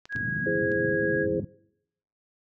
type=clicks; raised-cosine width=0.2 ms; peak=-26 / -30 / -27 / -33 dBFS; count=4; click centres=0.055 / 0.125 / 0.161 / 0.718 s
type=tone; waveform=sine; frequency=1650 Hz; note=G#6; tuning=12 cents flat; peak=-28 dBFS; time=0.09-1.27 s; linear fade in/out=50 ms
type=band-pass noise; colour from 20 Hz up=white; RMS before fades=-34 dBFS; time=0.15-1.45 s; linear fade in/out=5 ms; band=100 to 210 Hz; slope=24 dB/octave
type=chord; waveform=sine; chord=E augmented; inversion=none; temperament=equal with one note detuned; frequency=329.6 / 415.3 / 520.8 Hz; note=E4 / G#4 / B#4; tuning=0 / 0 / -8 cents; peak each=-30 / -28 / -29 dBFS; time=0.46-1.4 s; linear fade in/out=5 ms
effects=noise-tail reverb RT60 0.8 s tail -23 dB re dry